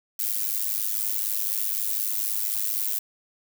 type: noise with amplitude modulation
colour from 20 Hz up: violet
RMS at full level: -23 dBFS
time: 0.19-2.99 s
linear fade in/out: 5 ms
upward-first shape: sine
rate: 104 Hz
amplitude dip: 90%
effects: none